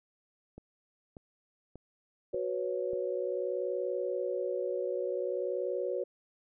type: click train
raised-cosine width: 2 ms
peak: -33 dBFS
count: 5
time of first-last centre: 0.58-2.933 s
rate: 1.7 Hz
type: chord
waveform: sine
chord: F# suspended fourth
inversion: none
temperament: equal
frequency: 370 / 493.9 / 554.4 Hz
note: F#4 / B4 / C#5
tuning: 0 / 0 / 0 cents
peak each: -35 dBFS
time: 2.33-6.04 s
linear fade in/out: 10 ms
effects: none